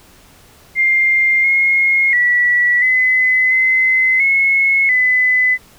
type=tone with pitch steps; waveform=sine; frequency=2107 / 2151 / 1947 / 2024 / 2048 / 2181 / 2009 Hz; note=C7 / C7 / B6 / B6 / C7 / C#7 / B6; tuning=+12 / +47 / -25 / +42 / -38 / -29 / +29 cents; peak=-10 dBFS; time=0.75-5.58 s; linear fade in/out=50 ms; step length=690 ms; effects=pink hiss -46 dBFS RMS until 5.78 s